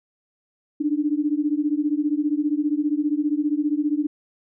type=beating tone pair; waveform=sine; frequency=290.9 / 305.9 Hz; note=D4 / D#4; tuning=-16 / -29 cents; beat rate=15 Hz; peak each=-22 / -23 dBFS; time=0.8-4.07 s; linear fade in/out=10 ms; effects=none